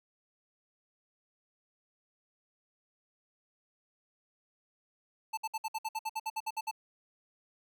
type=tone bursts; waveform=square; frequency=880 Hz; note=A5; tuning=in tune; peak=-33 dBFS; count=14; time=5.33-6.713 s; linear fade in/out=10 ms; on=44 ms; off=59 ms; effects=none